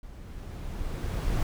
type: noise with level ramp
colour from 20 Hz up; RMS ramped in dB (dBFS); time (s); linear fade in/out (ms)
brown; -45 to -25; 0.03-1.43; 2
effects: none